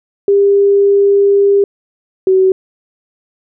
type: tone pair in turn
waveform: sine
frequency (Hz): 400.2 / 377.7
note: G4 / F#4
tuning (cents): +36 / +36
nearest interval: minor second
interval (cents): 100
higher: first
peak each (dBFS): -6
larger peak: neither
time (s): 0.28-1.64 / 2.27-2.52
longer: first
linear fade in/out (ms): 2
effects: none